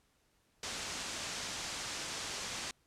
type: low-pass noise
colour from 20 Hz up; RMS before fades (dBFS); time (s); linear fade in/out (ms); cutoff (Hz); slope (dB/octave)
white; -41; 0.63-2.71; 2; 7400; 24
effects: pink hiss -73 dBFS RMS until 2.86 s + low-pass 12000 Hz 12 dB/octave